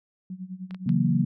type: tone with tremolo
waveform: sine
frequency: 185.4 Hz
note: F#3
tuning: 4 cents sharp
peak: -31 dBFS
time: 0.3-0.95 s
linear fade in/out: 2 ms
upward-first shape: sine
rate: 9.8 Hz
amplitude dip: 85%
type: clicks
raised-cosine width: 0.3 ms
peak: -28 dBFS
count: 3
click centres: 0.709 / 0.746 / 0.892 s
type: chord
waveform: sine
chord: F# dominant seventh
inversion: second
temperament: equal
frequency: 138.59 / 164.81 / 185 / 233.1 Hz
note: C#3 / E3 / F#3 / A#3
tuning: 0 / 0 / 0 / 0 cents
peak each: -25 dBFS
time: 0.86-1.25 s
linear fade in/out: 10 ms
effects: none